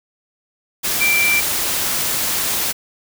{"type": "tone in noise", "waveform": "sine", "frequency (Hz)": 2349, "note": "D7", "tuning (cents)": 0, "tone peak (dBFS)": -14, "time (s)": [1, 1.41], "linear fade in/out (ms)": 20, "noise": "white", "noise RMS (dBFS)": -20, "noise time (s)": [0.83, 2.73], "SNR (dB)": 3, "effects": []}